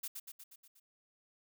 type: noise with echo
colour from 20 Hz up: blue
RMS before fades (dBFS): -40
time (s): 0.03-0.08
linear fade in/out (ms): 10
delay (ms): 120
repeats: 6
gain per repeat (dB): -4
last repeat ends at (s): 0.8
effects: none